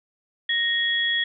sine tone pair together, 1864.7 / 3336 Hz, A#6 / G#7, 0 / +7 cents, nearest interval minor seventh, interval 1007 cents, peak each -23 dBFS, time 0.49-1.24 s, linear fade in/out 5 ms, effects none

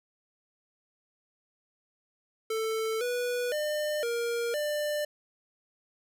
square tone with pitch steps, 443 / 489.5 / 602 / 470 / 595 Hz, A4 / B4 / D5 / A#4 / D5, +12 / -15 / +43 / +14 / +22 cents, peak -29 dBFS, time 2.5-5.05 s, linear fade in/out 5 ms, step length 510 ms, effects none

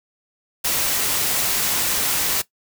white noise, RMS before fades -21 dBFS, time 0.64-2.42 s, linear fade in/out 10 ms, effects noise-tail reverb RT60 0.1 s tail -17 dB re dry

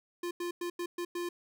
square tone bursts at uneven times, 349.1 Hz, F4, 1 cent flat, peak -34 dBFS, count 6, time 0.23-0.31 / 0.4-0.51 / 0.61-0.7 / 0.79-0.86 / 0.98-1.05 / 1.15-1.29 s, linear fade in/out 5 ms, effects none

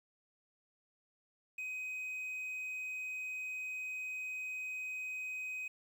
triangle tone, 2516 Hz, D#7, 19 cents sharp, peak -37 dBFS, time 1.58-5.68 s, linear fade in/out 5 ms, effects 11-bit

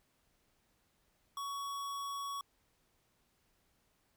square tone, 1120 Hz, C#6, 18 cents sharp, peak -39 dBFS, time 1.37-2.41 s, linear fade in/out 2 ms, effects pink hiss -75 dBFS RMS until 4.16 s

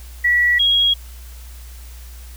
sine tone pair in turn, 1940 / 3296 Hz, B6 / G#7, -31 / -14 cents, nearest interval major sixth, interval 917 cents, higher second, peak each -12 dBFS, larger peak neither, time 0.24-0.59 / 0.59-0.94 s, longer neither, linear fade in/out 10 ms, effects added 60 Hz sine -34 dBFS peak until 2.36 s + white hiss -45 dBFS RMS until 2.36 s

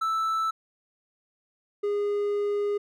triangle tone pair in turn, 1318.5 / 410.1 Hz, E6 / G#4, 0 / -22 cents, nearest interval octave + minor sixth, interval 2022 cents, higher first, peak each -22 dBFS, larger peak neither, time 0.01-0.51 / 1.83-2.78 s, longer second, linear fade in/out 10 ms, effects none

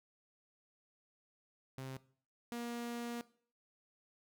sawtooth tone pair in turn, 132.2 / 237.3 Hz, C3 / A#3, +18 / +31 cents, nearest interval minor seventh, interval 1013 cents, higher second, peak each -39 / -36 dBFS, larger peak second, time 1.78-1.97 / 2.52-3.21 s, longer second, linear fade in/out 0 ms, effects noise-tail reverb RT60 0.5 s tail -19 dB re dry

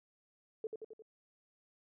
sine tone with echo, 439 Hz, A4, 4 cents flat, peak -35 dBFS, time 0.64-0.67 s, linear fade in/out 2 ms, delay 88 ms, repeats 4, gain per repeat -4 dB, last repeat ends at 1.022 s, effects none

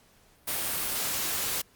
white noise, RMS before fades -30 dBFS, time 0.47-1.62 s, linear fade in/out 10 ms, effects pink hiss -61 dBFS RMS until 1.75 s + Opus 48 kbps

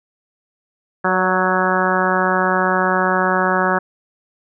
harmonic tone with a mistuned harmonic, 185 Hz, F#3, in tune, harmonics 1 / 2 / 3 / 4 / 5 / 6 / 7 / 8 / 9, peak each -23 / -23 / -23 / -23 / -23 / -23 / -23 / -23 / -23 dBFS, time 1.04-3.79 s, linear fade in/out 10 ms, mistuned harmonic 3, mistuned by +23 cents, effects none

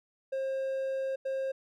triangle tone bursts at uneven times, 534 Hz, C5, 35 cents sharp, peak -28 dBFS, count 2, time 0.32-1.16 / 1.25-1.52 s, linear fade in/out 10 ms, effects none

